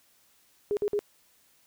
sine tone bursts, 411.9 Hz, G#4, 14 cents flat, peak -24 dBFS, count 3, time 0.71-0.991 s, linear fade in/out 0 ms, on 59 ms, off 52 ms, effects white hiss -64 dBFS RMS until 1.66 s

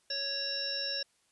harmonic tone with a mistuned harmonic, 554.4 Hz, C#5, in tune, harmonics 1 / 3 / 5 / 7 / 9 / 10, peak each -43 / -42 / -44 / -40 / -46 / -34 dBFS, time 0.1-1.03 s, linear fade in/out 5 ms, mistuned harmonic 10, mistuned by -31 cents, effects white hiss -71 dBFS RMS until 1.31 s + resampled to 24000 Hz

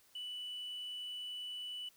sine tone, 2970 Hz, F#7, 6 cents sharp, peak -39 dBFS, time 0.15-1.89 s, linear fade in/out 5 ms, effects tanh soft clip ceiling -39 dBFS + white hiss -67 dBFS RMS until 1.96 s

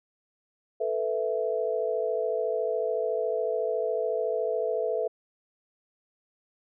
sine chord, A suspended second, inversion none, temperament equal, 440 / 493.9 / 659.3 Hz, A4 / B4 / E5, 0 / 0 / 0 cents, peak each -29 / -30 / -30 dBFS, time 0.8-5.08 s, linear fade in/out 10 ms, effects none

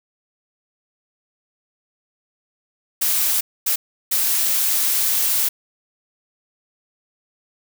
blue noise bursts at uneven times, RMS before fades -19 dBFS, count 3, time 3.01-3.41 / 3.66-3.76 / 4.11-5.49 s, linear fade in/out 10 ms, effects none

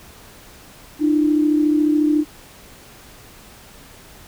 sine tone pair together, 300.8 / 334.8 Hz, D4 / E4, +42 / +27 cents, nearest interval major second, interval 185 cents, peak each -14 / -22 dBFS, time 0.99-2.25 s, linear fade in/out 50 ms, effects pink hiss -44 dBFS RMS until 4.27 s

